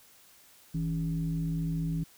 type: tone with frequency modulation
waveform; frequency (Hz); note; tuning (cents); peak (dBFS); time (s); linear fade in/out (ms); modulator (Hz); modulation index
sine; 162.3; E3; -27; -28; 0.74-2.04; 10; 118; 0.6
effects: white hiss -58 dBFS RMS until 2.17 s